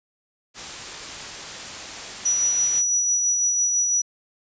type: noise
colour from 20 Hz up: white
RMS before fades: -34 dBFS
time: 0.54-2.83 s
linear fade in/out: 50 ms
type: tone with tremolo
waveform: sine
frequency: 5870 Hz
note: F#8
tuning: 15 cents flat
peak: -17 dBFS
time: 2.25-4.02 s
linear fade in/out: 10 ms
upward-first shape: sine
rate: 6 Hz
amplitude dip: 30%
effects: resampled to 16000 Hz

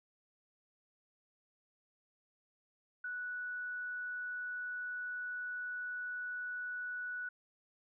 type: tone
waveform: sine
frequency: 1476 Hz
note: F#6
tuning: 5 cents flat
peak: -38 dBFS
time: 3.04-7.29 s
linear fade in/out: 5 ms
effects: none

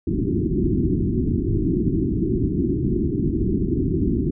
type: low-pass noise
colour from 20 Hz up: white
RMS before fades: -21 dBFS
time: 0.07-4.31 s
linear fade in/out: 5 ms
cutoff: 380 Hz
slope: 96 dB/octave
effects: none

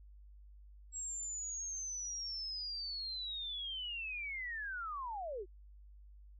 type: linear sweep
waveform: sine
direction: down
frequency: 7680 to 343.9 Hz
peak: -39 dBFS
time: 0.92-5.46 s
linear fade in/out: 50 ms
effects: added 50 Hz sine -54 dBFS peak until 6.39 s

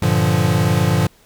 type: chord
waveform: square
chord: G minor seventh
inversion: none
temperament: equal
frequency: 98 / 116.54 / 146.83 / 174.61 Hz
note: G2 / Bb2 / D3 / F3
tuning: 0 / 0 / 0 / 0 cents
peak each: -20 dBFS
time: 0.02-1.07 s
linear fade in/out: 5 ms
effects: pink hiss -52 dBFS RMS until 1.25 s

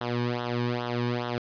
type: tone with flanger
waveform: sawtooth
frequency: 121 Hz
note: B2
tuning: 35 cents flat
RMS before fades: -29 dBFS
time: 0.01-1.38 s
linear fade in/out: 0 ms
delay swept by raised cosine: 0.42 to 1.52 ms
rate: 2.4 Hz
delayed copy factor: -0.85
effects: resampled to 11025 Hz + 10-bit

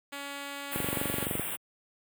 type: tone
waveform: 5% pulse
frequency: 281.8 Hz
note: C#4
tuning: 29 cents sharp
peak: -26 dBFS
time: 0.12-1.26 s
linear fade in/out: 10 ms
type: band-stop noise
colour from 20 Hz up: white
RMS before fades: -35 dBFS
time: 0.71-1.57 s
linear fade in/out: 20 ms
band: 3500 to 8000 Hz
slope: 96 dB/octave
type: click train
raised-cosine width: 2 ms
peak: -18 dBFS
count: 16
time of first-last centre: 0.76-1.396 s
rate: 23.6 Hz
effects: high-pass 80 Hz 12 dB/octave

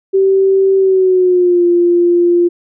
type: tone with pitch glide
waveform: sine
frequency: 386.2 to 348.1 Hz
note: G4 to F4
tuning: -26 to -6 cents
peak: -7 dBFS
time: 0.13-2.49 s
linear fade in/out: 20 ms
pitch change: -180 cents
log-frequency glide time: 0.77-1.65 s
effects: none

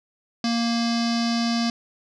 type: tone with low-pass filter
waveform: square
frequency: 233.1 Hz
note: A#3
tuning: in tune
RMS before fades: -23 dBFS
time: 0.44-1.7 s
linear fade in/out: 2 ms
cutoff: 5000 Hz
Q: 5.3
effects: none

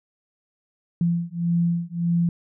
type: beating tone pair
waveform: sine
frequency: 170 / 171.7 Hz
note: F3 / F3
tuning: -46 / -29 cents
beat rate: 1.7 Hz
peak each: -23 dBFS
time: 1.01-2.29 s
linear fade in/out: 2 ms
effects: none

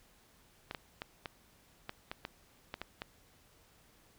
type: clicks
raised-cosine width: 0.3 ms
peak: -23 dBFS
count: 10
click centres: 0.711 / 0.748 / 1.019 / 1.258 / 1.894 / 2.115 / 2.251 / 2.741 / 2.816 / 3.019 s
effects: pink hiss -65 dBFS RMS until 4.18 s

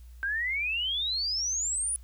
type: exponential sweep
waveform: sine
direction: up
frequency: 1555 to 9956 Hz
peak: -27 dBFS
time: 0.23-1.96 s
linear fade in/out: 0 ms
effects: added 60 Hz sine -45 dBFS peak until 2.03 s + white hiss -65 dBFS RMS until 2.03 s

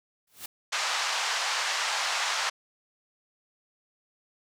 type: noise with exponential growth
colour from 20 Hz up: white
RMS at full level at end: -35 dBFS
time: 0.27-0.46 s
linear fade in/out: 5 ms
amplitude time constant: 41 ms
type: band-pass noise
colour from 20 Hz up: pink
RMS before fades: -29 dBFS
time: 0.72-2.5 s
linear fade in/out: 10 ms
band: 800 to 6900 Hz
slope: 24 dB/octave
effects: none

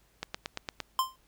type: click train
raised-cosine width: 0.2 ms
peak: -16 dBFS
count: 6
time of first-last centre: 0.23-0.803 s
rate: 8.73 Hz
type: tone with exponential decay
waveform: square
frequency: 1044 Hz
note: C6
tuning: 4 cents flat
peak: -22 dBFS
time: 0.99-1.16 s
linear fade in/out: 1 ms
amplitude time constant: 35 ms
effects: added 50 Hz sine -67 dBFS peak until 1.27 s + pink hiss -67 dBFS RMS until 1.27 s

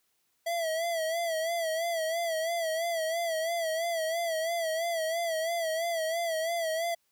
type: tone with vibrato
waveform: square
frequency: 659.3 Hz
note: E5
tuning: in tune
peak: -29 dBFS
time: 0.46-6.95 s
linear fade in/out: 10 ms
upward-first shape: sine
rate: 3 Hz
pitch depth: 72 cents each way
effects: white hiss -74 dBFS RMS until 7.11 s

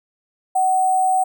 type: tone with sample-and-hold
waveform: sine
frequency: 750 Hz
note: F#5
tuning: 23 cents sharp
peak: -14 dBFS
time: 0.55-1.24 s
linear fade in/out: 10 ms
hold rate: 8820 Hz
effects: none

